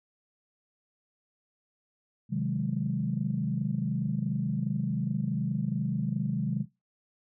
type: chord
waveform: sine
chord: Ab dominant seventh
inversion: first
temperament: equal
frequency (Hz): 130.81 / 155.56 / 185 / 207.7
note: C3 / Eb3 / Gb3 / Ab3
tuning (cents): 0 / 0 / 0 / 0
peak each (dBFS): -32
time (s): 2.29-6.66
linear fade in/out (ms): 50
effects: noise-tail reverb RT60 0.2 s tail -17 dB re dry + tanh soft clip ceiling -16 dBFS